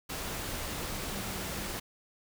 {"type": "tone in noise", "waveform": "sine", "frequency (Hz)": 196, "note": "G3", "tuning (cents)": 0, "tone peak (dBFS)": -43, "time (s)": [1.11, 1.68], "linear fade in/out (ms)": 10, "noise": "pink", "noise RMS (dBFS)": -37, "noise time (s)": [0.09, 1.8], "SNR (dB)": -9, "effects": []}